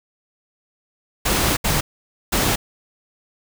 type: noise bursts at uneven times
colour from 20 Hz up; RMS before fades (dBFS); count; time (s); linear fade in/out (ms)
pink; -19; 3; 1.25-1.57 / 1.64-1.81 / 2.32-2.56; 10
effects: none